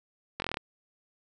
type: slowing click train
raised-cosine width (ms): 0.3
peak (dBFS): -16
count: 8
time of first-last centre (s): 0.4-0.571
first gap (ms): 21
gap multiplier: 1.05
effects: none